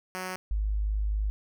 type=tone pair in turn; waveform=5% pulse / sine; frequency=185 / 51.82 Hz; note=F#3 / G#1; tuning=0 / -3 cents; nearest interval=octave + minor seventh; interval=2203 cents; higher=first; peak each=-22 / -25 dBFS; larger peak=first; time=0.15-0.36 / 0.51-1.3 s; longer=second; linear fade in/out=0 ms; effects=none